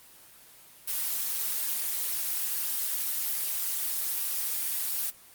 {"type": "noise", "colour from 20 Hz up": "blue", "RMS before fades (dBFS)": -30, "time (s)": [0.87, 5.11], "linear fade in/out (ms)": 20, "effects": ["white hiss -53 dBFS RMS until 5.34 s", "Opus 24 kbps"]}